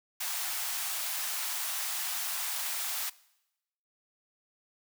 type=high-pass noise; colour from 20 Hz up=white; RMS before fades=-34 dBFS; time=0.2-3.1 s; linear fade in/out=10 ms; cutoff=660 Hz; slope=48 dB/octave; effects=noise-tail reverb RT60 0.9 s tail -21 dB re dry